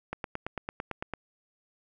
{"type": "click train", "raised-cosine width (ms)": 0.5, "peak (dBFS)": -18, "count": 10, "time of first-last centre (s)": [0.13, 1.137], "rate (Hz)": 8.94, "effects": []}